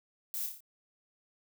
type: noise with echo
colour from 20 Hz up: violet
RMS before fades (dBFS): -37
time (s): 0.34-0.46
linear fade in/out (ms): 0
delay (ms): 29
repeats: 5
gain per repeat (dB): -4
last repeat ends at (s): 0.605
effects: none